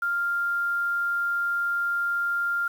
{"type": "tone with quantisation", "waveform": "sine", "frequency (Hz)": 1396.9, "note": "F6", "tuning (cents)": 0, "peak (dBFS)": -23, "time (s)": [0.02, 2.68], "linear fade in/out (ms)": 5, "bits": 8, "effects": []}